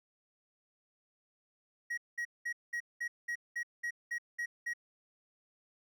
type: tone bursts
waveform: triangle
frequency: 1900 Hz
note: A#6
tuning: 33 cents sharp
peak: -32 dBFS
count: 11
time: 1.9-4.736 s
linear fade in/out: 10 ms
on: 76 ms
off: 200 ms
effects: none